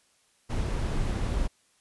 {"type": "noise", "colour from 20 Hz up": "brown", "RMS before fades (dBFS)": -28, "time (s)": [0.49, 1.48], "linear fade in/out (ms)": 20, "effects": ["white hiss -66 dBFS RMS until 1.8 s", "resampled to 24000 Hz"]}